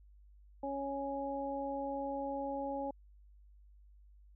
harmonic tone, 277.2 Hz, C#4, in tune, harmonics 1 / 2 / 3, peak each -41 / -39 / -40 dBFS, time 0.63-2.91 s, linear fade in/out 5 ms, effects added 50 Hz sine -57 dBFS peak until 4.35 s

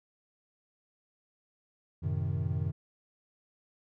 triangle chord, F# diminished seventh, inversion none, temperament equal with one note detuned, 92.5 / 110.7 / 130.81 / 155.56 Hz, F#2 / A2 / C3 / Eb3, 0 / +11 / 0 / 0 cents, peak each -31 / -35 / -33 / -33 dBFS, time 2.02-2.72 s, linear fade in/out 20 ms, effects none

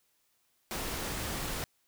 pink noise, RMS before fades -36 dBFS, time 0.71-1.64 s, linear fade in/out 0 ms, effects white hiss -73 dBFS RMS until 1.87 s

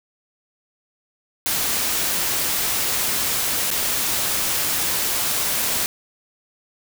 white noise with dropouts, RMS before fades -22 dBFS, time 1.46-5.86 s, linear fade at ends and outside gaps 0 ms, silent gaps 3.704-3.713 s, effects none

